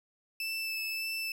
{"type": "tone with vibrato", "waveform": "30% pulse", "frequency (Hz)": 2637, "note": "E7", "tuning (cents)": 0, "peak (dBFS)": -30, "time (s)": [0.4, 1.32], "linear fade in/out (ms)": 2, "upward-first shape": "sine", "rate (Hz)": 1.7, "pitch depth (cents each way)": 13, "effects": []}